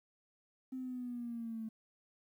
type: exponential sweep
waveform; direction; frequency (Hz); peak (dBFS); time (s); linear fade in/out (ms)
triangle; down; 261.3 to 220; -35; 0.72-1.69; 10
effects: tanh soft clip ceiling -37 dBFS + 12-bit